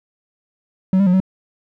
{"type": "tone with pitch steps", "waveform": "triangle", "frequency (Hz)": [188.2, 198.2, 180.3, 188.6], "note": ["F#3", "G3", "F#3", "F#3"], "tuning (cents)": [30, 19, -45, 33], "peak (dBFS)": -9, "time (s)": [0.93, 1.202], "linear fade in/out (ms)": 2, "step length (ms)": 68, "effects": []}